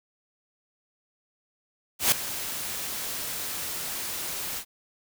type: noise with ADSR envelope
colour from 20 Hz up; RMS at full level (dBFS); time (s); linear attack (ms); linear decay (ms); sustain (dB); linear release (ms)
white; -19; 1.99-4.65; 130; 3; -14; 74
effects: none